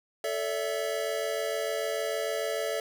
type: chord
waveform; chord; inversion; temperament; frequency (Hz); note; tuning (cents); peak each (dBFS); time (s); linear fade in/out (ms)
square; A suspended fourth; none; equal with one note detuned; 440 / 572.6 / 659.3; A4 / D5 / E5; 0 / -44 / 0; -34; 0.24-2.8; 2
effects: 10-bit